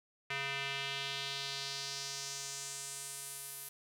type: tone with band-pass filter sweep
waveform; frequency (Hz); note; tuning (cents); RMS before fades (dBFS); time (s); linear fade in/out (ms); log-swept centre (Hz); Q
square; 138.5; C#3; -1; -41; 0.3-3.69; 5; 2300 to 12000; 2.1
effects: none

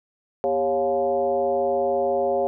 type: tone with frequency modulation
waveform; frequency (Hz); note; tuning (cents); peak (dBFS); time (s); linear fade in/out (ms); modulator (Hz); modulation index
sine; 551; C#5; -11; -19; 0.44-2.47; 0; 154; 1.2
effects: none

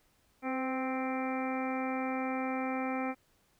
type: harmonic tone with a mistuned harmonic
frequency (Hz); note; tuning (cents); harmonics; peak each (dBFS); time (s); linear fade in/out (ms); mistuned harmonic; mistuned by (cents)
261.6; C4; 0; 1 / 2 / 3 / 4 / 5 / 6 / 7 / 8 / 9; -34 / -39 / -38 / -46 / -42 / -52 / -48 / -47 / -43; 0.42-3.15; 50; 2; -23
effects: pink hiss -70 dBFS RMS until 3.59 s

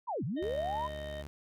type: linear two-way sweep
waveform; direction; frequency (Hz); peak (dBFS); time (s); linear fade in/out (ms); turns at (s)
sine; down then up; 1044 to 105.6 to 1035; -32; 0.07-0.88; 20; 0.24
type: harmonic tone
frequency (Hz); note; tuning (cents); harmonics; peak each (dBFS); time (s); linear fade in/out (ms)
616; D#5; -17; 1 / 3 / 5 / 6; -40 / -50 / -54 / -56; 0.36-1.23; 20
type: tone with pitch glide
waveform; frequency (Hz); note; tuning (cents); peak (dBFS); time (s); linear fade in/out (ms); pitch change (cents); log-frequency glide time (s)
sawtooth; 73.1 to 72.14; D2 to D2; -7 to -30; -38; 0.42-1.27; 0; -23; 0.72-1.09
effects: none

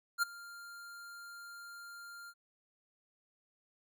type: tone with ADSR envelope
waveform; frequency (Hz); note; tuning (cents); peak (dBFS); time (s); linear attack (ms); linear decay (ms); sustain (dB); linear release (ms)
square; 1396.9; F6; 0; -27; 0.18-2.34; 45; 14; -21; 55
effects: none

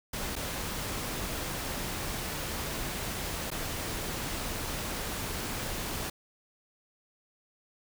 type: noise with dropouts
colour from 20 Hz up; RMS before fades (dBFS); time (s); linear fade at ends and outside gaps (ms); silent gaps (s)
pink; -35; 0.13-6.1; 5; 0.356-0.362 / 3.504-3.514
effects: none

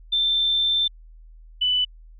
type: tone pair in turn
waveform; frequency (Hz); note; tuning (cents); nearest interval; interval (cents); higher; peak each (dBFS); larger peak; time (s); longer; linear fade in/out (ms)
sine; 3559 / 2988; A7 / F#7; +19 / +16; minor third; 303; first; -18 / -18; neither; 0.12-0.88 / 1.61-1.85; first; 10
effects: added 40 Hz sine -43 dBFS peak until 2.19 s

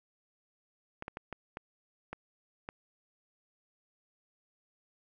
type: clicks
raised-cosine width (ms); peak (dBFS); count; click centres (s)
0.5; -24; 7; 1.024 / 1.081 / 1.171 / 1.327 / 1.571 / 2.13 / 2.689
effects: none

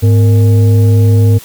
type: tone with frequency modulation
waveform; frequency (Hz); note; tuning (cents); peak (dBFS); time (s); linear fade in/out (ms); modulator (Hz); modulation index
sine; 103.83; G#2; 0; -4; 0.02-1.39; 20; 358; 0.41
effects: white hiss -34 dBFS RMS until 1.44 s

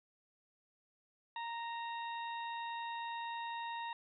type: harmonic tone with a mistuned harmonic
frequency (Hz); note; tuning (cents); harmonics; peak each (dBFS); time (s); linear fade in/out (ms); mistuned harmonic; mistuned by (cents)
931; A#5; -2; 1 / 2 / 3 / 4; -40 / -48 / -52 / -51; 1.36-3.93; 2; 3; -24
effects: none

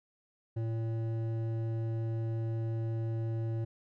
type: tone with hard clipping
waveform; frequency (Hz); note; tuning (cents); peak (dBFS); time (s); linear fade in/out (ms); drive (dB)
triangle; 113.2; A2; +50; -33; 0.56-3.65; 10; 14
effects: none

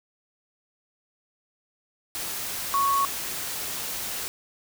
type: tone in noise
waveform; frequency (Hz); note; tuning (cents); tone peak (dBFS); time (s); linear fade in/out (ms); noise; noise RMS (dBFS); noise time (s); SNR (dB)
sine; 1108.7; C#6; 0; -20; 2.74-3.05; 0; white; -32; 2.15-4.28; +9
effects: none

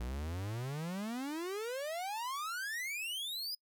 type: exponential sweep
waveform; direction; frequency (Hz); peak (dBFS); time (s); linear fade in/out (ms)
45% pulse; up; 56.9 to 5060; -37; 0-3.55; 5
effects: noise-tail reverb RT60 0.1 s tail -26 dB re dry

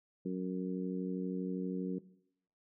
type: harmonic tone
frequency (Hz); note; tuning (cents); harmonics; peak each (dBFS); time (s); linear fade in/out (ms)
92.5; F#2; 0; 2 / 3 / 4 / 5; -36 / -40 / -42 / -44; 0.25-1.99; 10
effects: noise-tail reverb RT60 0.7 s tail -18 dB re dry

